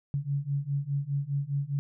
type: beating tone pair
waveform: sine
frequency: 138.59 / 143.49 Hz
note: C#3 / D3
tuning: 0 / -40 cents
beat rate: 4.9 Hz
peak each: -31 / -30 dBFS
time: 0.14-1.79 s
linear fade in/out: 0 ms
effects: none